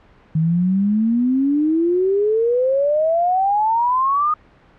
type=exponential sweep; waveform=sine; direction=up; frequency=155.56 to 1244.5 Hz; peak=-14 dBFS; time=0.35-4.34 s; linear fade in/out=5 ms; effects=pink hiss -50 dBFS RMS until 4.78 s + low-pass 2000 Hz 12 dB/octave

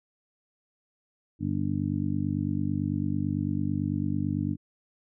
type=harmonic tone; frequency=49 Hz; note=G1; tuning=in tune; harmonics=2 / 3 / 4 / 5 / 6; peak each=-32 / -32 / -33 / -32 / -32 dBFS; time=1.39-4.57 s; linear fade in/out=50 ms; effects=none

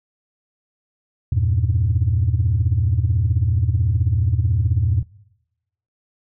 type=chord; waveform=sine; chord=E diminished; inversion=none; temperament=equal; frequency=82.41 / 98 / 116.54 Hz; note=E2 / G2 / Bb2; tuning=0 / 0 / 0 cents; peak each=-19 dBFS; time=1.32-5.03 s; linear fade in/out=5 ms; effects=noise-tail reverb RT60 0.9 s tail -23 dB re dry + tanh soft clip ceiling -9 dBFS

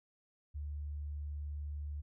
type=tone; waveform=sine; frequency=73.42 Hz; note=D2; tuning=in tune; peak=-38 dBFS; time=0.54-2.02 s; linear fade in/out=20 ms; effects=none

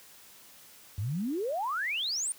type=exponential sweep; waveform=sine; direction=up; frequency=92 to 9397 Hz; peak=-29 dBFS; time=0.98-2.32 s; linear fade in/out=0 ms; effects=white hiss -54 dBFS RMS until 2.38 s + high-pass 60 Hz 12 dB/octave

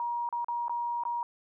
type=tone with dropouts; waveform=sine; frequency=950 Hz; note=A#5; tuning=33 cents sharp; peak=-29 dBFS; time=0-1.23 s; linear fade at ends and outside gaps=1 ms; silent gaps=0.29-0.326 / 0.445-0.484 / 0.682-0.695 / 1.036-1.052 s; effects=none

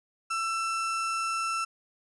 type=tone; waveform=35% pulse; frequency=1335 Hz; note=E6; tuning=22 cents sharp; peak=-26 dBFS; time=0.3-1.65 s; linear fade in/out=10 ms; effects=resampled to 24000 Hz

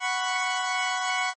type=chord; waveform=20% pulse; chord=F# suspended fourth; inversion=none; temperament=equal; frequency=740 / 987.8 / 1108.7 Hz; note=F#5 / B5 / C#6; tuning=0 / 0 / 0 cents; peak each=-23 / -26 / -25 dBFS; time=0-1.34 s; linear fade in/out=50 ms; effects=MP3 32 kbps

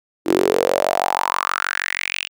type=tone with high-pass filter sweep; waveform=sawtooth; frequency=46.25 Hz; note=F#1; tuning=in tune; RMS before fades=-20 dBFS; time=0.25-2.29 s; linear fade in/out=50 ms; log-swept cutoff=320 to 2900 Hz; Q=5.7; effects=none

